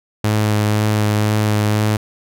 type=tone with vibrato; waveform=sawtooth; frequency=106.1 Hz; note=G#2; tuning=38 cents sharp; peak=-10 dBFS; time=0.24-1.97 s; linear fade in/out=5 ms; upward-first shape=sine; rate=2 Hz; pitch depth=14 cents each way; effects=none